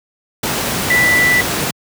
sine tone in noise, 1975.5 Hz, B6, in tune, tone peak -10 dBFS, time 0.9-1.41 s, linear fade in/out 5 ms, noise pink, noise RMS -18 dBFS, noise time 0.43-1.71 s, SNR +5 dB, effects high-pass 100 Hz 12 dB/octave

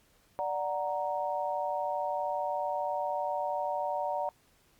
sine chord, D augmented, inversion none, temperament equal, 587.3 / 740 / 932.3 Hz, D5 / F#5 / A#5, 0 / 0 / 0 cents, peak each -34 dBFS, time 0.39-4.29 s, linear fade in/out 0 ms, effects pink hiss -66 dBFS RMS until 4.79 s + Opus 48 kbps

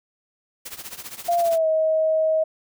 white noise with tremolo, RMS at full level -33 dBFS, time 0.65-1.58 s, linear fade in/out 10 ms, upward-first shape triangle, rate 15 Hz, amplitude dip 90%
sine tone with pitch glide, 691 to 633.6 Hz, F5 to D#5, -19 to +31 cents, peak -17 dBFS, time 1.28-2.44 s, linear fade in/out 10 ms, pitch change -150 cents, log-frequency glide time 1.39-1.67 s
effects none

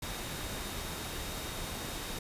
sine tone in noise, 3729 Hz, A#7, in tune, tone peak -49 dBFS, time 0.02-2.19 s, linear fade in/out 5 ms, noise pink, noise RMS -39 dBFS, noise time 0.02-2.19 s, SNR -13 dB, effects resampled to 32000 Hz

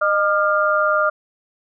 sine tone cluster, 612 / 1204 / 1398 Hz, D#5 / D6 / F6, -29 / +43 / +1 cents, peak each -19 dBFS, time 0.01-1.1 s, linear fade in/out 10 ms, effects none

